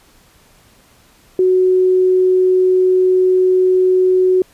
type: tone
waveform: sine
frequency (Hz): 370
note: F#4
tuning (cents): 0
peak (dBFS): -9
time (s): 1.39-4.42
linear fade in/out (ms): 2
effects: pink hiss -50 dBFS RMS until 4.53 s + resampled to 32000 Hz